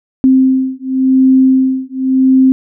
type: beating tone pair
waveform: sine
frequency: 261.6 / 262.51 Hz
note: C4 / C4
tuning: 0 / +6 cents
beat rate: 0.91 Hz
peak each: -10 dBFS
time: 0.24-2.52 s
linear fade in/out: 0 ms
effects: none

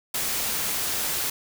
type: noise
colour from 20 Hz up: white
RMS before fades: -27 dBFS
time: 0.14-1.3 s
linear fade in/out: 5 ms
effects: none

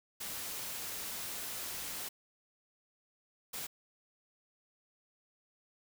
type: noise bursts at uneven times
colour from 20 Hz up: white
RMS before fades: -41 dBFS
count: 2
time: 0.2-2.09 / 3.53-3.67 s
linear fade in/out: 10 ms
effects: none

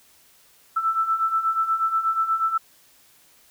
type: beating tone pair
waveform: sine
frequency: 1318.5 / 1326.8 Hz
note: E6 / E6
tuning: 0 / +11 cents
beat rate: 8.3 Hz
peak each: -26 / -21 dBFS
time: 0.76-2.58 s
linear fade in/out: 10 ms
effects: white hiss -56 dBFS RMS until 3.5 s

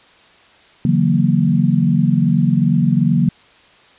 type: chord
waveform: sine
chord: F# dominant seventh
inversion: second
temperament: equal with one note detuned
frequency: 142.24 / 164.81 / 185 / 233.1 Hz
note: C#3 / E3 / F#3 / A#3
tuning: +45 / 0 / 0 / 0 cents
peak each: -17 dBFS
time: 0.85-3.29 s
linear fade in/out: 2 ms
effects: white hiss -48 dBFS RMS until 3.98 s + resampled to 8000 Hz

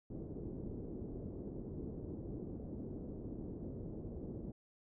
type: low-pass noise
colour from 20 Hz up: white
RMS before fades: -45 dBFS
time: 0.1-4.52 s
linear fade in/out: 5 ms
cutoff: 380 Hz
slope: 24 dB/octave
effects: none

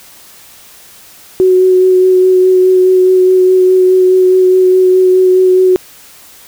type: tone with vibrato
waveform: sine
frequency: 370.6 Hz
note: F#4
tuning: 3 cents sharp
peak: -4 dBFS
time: 1.4-5.76 s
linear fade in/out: 0 ms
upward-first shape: sine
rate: 4.8 Hz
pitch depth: 13 cents each way
effects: white hiss -38 dBFS RMS until 6.47 s

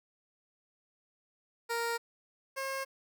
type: tone pair in turn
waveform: 15% pulse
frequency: 466.2 / 537.9 Hz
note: A#4 / C5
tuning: 0 / +48 cents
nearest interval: major second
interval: 248 cents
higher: second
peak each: -25 / -28 dBFS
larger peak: first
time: 1.69-1.98 / 2.56-2.85 s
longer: neither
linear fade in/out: 20 ms
effects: none

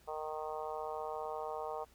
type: harmonic tone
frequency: 154.8 Hz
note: D#3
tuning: 9 cents flat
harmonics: 3 / 4 / 5 / 6 / 7 / 8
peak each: -43 / -44 / -43 / -46 / -47 / -51 dBFS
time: 0.07-1.85 s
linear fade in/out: 20 ms
effects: added 60 Hz sine -66 dBFS peak until 1.94 s + pink hiss -66 dBFS RMS until 1.94 s

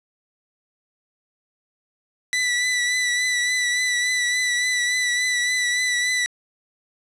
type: tone with vibrato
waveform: sawtooth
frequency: 1975.5 Hz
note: B6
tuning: in tune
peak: -16 dBFS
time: 2.33-6.26 s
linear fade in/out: 0 ms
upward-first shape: triangle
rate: 3.5 Hz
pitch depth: 32 cents each way
effects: resampled to 22050 Hz + 7-bit

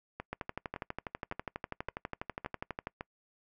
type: two click trains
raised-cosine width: 0.5 ms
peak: -21 / -23 dBFS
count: 32 / 6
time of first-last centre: 0.33-2.871 / 0.2-3.009 s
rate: 12.2 / 1.78 Hz
effects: noise-tail reverb RT60 0.1 s tail -25 dB re dry

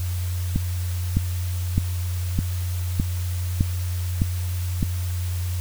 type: click train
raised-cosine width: 5 ms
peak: -7 dBFS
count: 8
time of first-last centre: 0.56-4.828 s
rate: 1.64 Hz
effects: added 89 Hz sine -23 dBFS peak until 5.6 s + white hiss -39 dBFS RMS until 5.6 s

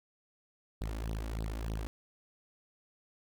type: tone with flanger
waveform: sawtooth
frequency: 54.5 Hz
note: A1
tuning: 16 cents flat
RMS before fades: -37 dBFS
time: 0.81-1.87 s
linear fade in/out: 0 ms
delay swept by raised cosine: 0.21 to 3.61 ms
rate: 3.3 Hz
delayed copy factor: +1
effects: none

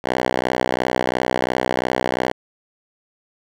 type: tone with band-pass filter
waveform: 5% pulse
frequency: 62.9 Hz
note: B1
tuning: 32 cents sharp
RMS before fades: -21 dBFS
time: 0.04-2.32 s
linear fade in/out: 5 ms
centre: 950 Hz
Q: 0.51
effects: none

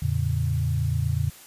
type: tone cluster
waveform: sine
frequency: 85.4 / 113.2 / 141.8 Hz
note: F2 / A2 / C#3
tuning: -38 / +50 / +40 cents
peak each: -26 dBFS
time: 0.02-1.3 s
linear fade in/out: 5 ms
effects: white hiss -47 dBFS RMS until 1.46 s + resampled to 32000 Hz

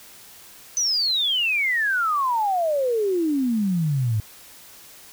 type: exponential sweep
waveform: sine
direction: down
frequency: 6120 to 103.83 Hz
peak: -19 dBFS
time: 0.77-4.2 s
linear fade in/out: 0 ms
effects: white hiss -46 dBFS RMS until 5.12 s

